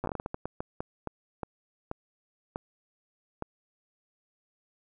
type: slowing click train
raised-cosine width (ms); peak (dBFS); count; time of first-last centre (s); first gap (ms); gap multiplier
1; -19; 18; 0.04-3.424; 8; 1.34
effects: none